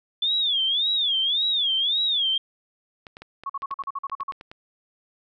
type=tone with vibrato; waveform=sine; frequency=3469 Hz; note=A7; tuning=25 cents flat; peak=-20 dBFS; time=0.22-2.38 s; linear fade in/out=5 ms; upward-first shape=sine; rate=1.8 Hz; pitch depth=190 cents each way
type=clicks; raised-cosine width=0.3 ms; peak=-25 dBFS; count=12; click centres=3.068 / 3.169 / 3.22 / 3.436 / 3.621 / 3.712 / 3.837 / 4.098 / 4.207 / 4.322 / 4.411 / 4.515 s
type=tone bursts; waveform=sine; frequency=1104 Hz; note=C#6; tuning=7 cents flat; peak=-26 dBFS; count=11; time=3.46-4.316 s; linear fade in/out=5 ms; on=36 ms; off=46 ms
effects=none